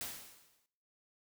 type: noise with exponential decay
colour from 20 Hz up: white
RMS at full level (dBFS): -39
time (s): 0.01-0.66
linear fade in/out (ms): 0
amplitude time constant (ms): 140
effects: noise-tail reverb RT60 0.7 s tail -19 dB re dry